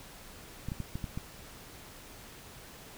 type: clicks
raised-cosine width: 5 ms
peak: -23 dBFS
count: 6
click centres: 0.686 / 0.719 / 0.803 / 0.955 / 1.042 / 1.175 s
effects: pink hiss -50 dBFS RMS until 2.97 s